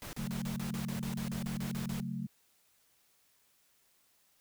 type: noise bursts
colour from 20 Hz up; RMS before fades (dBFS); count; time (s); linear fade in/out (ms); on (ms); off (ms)
pink; -44; 14; 0.02-2.002; 0; 110; 34
type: chord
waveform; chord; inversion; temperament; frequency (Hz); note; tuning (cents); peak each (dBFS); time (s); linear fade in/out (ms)
sine; F# minor; second; just; 138.75 / 185 / 222; C#3 / F#3 / A3; +2 / 0 / +16; -40 / -39 / -39; 0.17-2.27; 10
effects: white hiss -70 dBFS RMS until 4.4 s